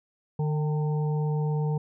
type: harmonic tone with a mistuned harmonic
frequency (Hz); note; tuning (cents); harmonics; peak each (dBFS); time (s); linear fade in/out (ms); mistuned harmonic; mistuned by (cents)
150.7; D3; +45; 1 / 3 / 5 / 6; -24 / -34 / -41 / -41; 0.39-1.78; 5; 5; +59
effects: none